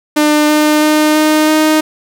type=tone with pitch steps; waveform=sawtooth; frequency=300.4 / 302.8 / 305.3 / 307.8 / 310.3 Hz; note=D4 / D#4 / D#4 / D#4 / D#4; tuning=+39 / -47 / -33 / -19 / -5 cents; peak=-4 dBFS; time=0.16-1.81 s; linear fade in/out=10 ms; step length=330 ms; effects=none